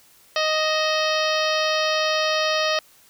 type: harmonic tone with a mistuned harmonic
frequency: 622.3 Hz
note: D#5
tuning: in tune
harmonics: 1 / 2 / 3 / 4 / 5 / 6 / 7 / 8 / 9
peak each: -23 / -26 / -28 / -29 / -30 / -31 / -31 / -32 / -33 dBFS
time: 0.36-2.79 s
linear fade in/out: 2 ms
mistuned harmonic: 4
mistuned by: +64 cents
effects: white hiss -54 dBFS RMS until 3.09 s